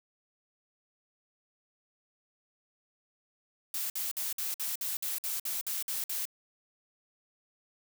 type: noise bursts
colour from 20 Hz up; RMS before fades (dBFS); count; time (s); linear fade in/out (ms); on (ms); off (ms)
blue; -34; 12; 3.74-6.254; 2; 160; 54
effects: none